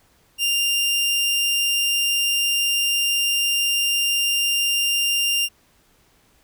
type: tone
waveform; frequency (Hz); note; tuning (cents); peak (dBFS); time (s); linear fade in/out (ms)
sawtooth; 2794; F7; 0; -15; 0.38-5.49; 50
effects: pink hiss -59 dBFS RMS until 6.43 s